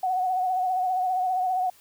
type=tone with vibrato; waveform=sine; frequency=740 Hz; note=F#5; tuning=in tune; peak=-22 dBFS; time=0.03-1.7 s; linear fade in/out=5 ms; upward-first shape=sine; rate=15 Hz; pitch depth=42 cents each way; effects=white hiss -56 dBFS RMS until 1.8 s